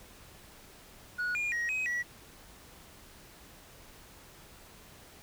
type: tone with pitch steps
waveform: sine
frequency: 1459 / 2419 / 1889 / 2530 / 1936 Hz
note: F#6 / D#7 / A#6 / D#7 / B6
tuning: -25 / -49 / +22 / +28 / -35 cents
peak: -27 dBFS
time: 1.18-2.03 s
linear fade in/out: 20 ms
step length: 170 ms
effects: tanh soft clip ceiling -29 dBFS + pink hiss -54 dBFS RMS until 5.22 s